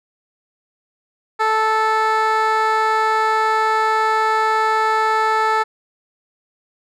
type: tone with band-pass filter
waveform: 15% pulse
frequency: 438.2 Hz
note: A4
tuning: 7 cents flat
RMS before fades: -17 dBFS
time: 1.39-5.64 s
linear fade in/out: 20 ms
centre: 1100 Hz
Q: 0.96
effects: none